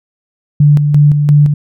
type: tone with tremolo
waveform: sine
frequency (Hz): 146.83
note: D3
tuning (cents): 0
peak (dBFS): -3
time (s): 0.6-1.54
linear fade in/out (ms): 5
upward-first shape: square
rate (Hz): 2.9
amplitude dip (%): 45
effects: none